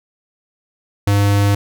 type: tone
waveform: square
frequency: 101.1 Hz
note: G#2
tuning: 46 cents flat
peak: -12 dBFS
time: 1.07-1.55 s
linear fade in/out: 5 ms
effects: none